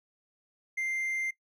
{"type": "tone", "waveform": "triangle", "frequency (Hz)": 2093, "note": "C7", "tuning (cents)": 0, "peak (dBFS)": -28, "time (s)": [0.77, 1.31], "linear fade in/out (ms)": 10, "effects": ["noise-tail reverb RT60 0.1 s tail -18 dB re dry"]}